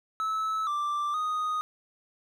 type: tone with pitch steps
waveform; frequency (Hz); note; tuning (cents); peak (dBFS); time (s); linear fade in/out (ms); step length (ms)
triangle; 1302 / 1177 / 1243; E6 / D6 / D#6; -22 / +3 / -2; -25; 0.2-1.61; 0; 470
effects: none